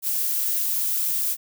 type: noise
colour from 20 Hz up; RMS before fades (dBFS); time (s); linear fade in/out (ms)
violet; -24; 0.02-1.37; 50
effects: none